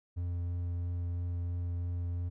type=tone with vibrato; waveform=triangle; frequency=87.31 Hz; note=F2; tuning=in tune; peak=-30 dBFS; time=0.16-2.3 s; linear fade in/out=20 ms; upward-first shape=triangle; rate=3 Hz; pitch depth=11 cents each way; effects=none